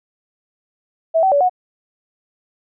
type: tone with pitch steps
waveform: sine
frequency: 652 / 763 / 571 / 731 Hz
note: E5 / G5 / D5 / F#5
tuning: -19 / -47 / -49 / -21 cents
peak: -11 dBFS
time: 1.14-1.496 s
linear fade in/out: 20 ms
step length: 89 ms
effects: none